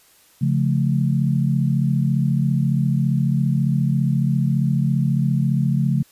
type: chord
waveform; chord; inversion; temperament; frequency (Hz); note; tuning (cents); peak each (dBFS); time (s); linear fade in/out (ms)
sine; Db augmented; none; just; 138.59 / 173.24 / 216.5; Db3 / F3 / A3; 0 / -14 / -28; -18 / -22 / -23; 0.41-6.03; 10
effects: white hiss -54 dBFS RMS until 6.11 s + resampled to 32000 Hz